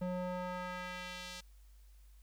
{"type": "tone with band-pass filter sweep", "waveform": "square", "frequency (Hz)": 180.9, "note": "F#3", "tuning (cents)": -39, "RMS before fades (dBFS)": -41, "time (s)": [0.01, 1.41], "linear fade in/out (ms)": 10, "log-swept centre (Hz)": [390, 5000], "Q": 1, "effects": ["added 50 Hz sine -56 dBFS peak until 2.22 s", "white hiss -72 dBFS RMS until 2.22 s"]}